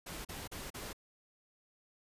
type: noise bursts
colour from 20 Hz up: pink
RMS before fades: -44 dBFS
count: 4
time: 0.06-0.931 s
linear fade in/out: 10 ms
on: 190 ms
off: 37 ms
effects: resampled to 32000 Hz